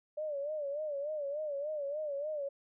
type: tone with vibrato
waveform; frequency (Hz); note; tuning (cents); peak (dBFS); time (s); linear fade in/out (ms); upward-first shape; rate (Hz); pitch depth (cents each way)
sine; 587.3; D5; 0; -34; 0.17-2.49; 10; sine; 3.4; 100
effects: none